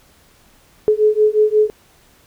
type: beating tone pair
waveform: sine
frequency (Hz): 424.1 / 429.7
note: G#4 / A4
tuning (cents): +36 / -41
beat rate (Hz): 5.6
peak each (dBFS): -14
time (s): 0.88-1.7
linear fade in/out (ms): 0
effects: pink hiss -52 dBFS RMS until 2.26 s